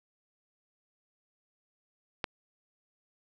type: click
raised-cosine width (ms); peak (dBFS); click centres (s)
0.3; -14; 2.242
effects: none